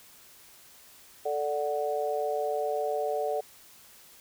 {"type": "chord", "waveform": "sine", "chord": "D major", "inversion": "second", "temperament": "equal", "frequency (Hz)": [440, 587.3, 740], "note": ["A4", "D5", "F#5"], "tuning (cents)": [0, 0, 0], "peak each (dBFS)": [-31, -31, -32], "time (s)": [1.25, 3.41], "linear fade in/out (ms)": 10, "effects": ["white hiss -54 dBFS RMS until 4.2 s"]}